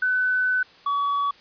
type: tone pair in turn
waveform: sine / triangle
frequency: 1505 / 1134.3 Hz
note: F#6 / C#6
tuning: +29 / +39 cents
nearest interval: perfect fourth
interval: 490 cents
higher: first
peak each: -19 dBFS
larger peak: neither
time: 0.02-0.63 / 0.86-1.31 s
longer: first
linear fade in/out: 5 ms
effects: white hiss -51 dBFS RMS until 1.4 s + resampled to 11025 Hz